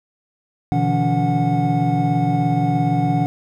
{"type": "tone cluster", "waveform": "triangle", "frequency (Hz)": [124.5, 150.9, 168.1, 284, 733], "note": ["B2", "D3", "E3", "C#4", "F#5"], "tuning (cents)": [14, 47, 34, 42, -16], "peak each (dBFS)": -20, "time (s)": [0.72, 3.26], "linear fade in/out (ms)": 0, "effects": []}